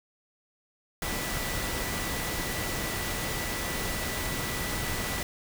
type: tone in noise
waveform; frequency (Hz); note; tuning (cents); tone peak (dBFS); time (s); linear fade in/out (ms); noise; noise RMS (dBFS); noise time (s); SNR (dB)
sine; 1969; B6; -6; -39; 1.02-5.23; 2; pink; -32; 1.02-5.23; -10
effects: none